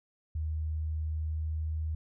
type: tone with pitch glide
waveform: sine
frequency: 78.1 to 78.6 Hz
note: D#2 to D#2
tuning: +7 to +18 cents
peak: -30 dBFS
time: 0.35-1.95 s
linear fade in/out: 5 ms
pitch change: +11 cents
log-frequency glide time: 1.06-1.83 s
effects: none